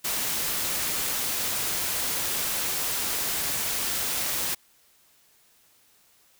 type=noise; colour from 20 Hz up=white; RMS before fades=-28 dBFS; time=0.04-4.55 s; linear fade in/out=10 ms; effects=white hiss -61 dBFS RMS until 6.39 s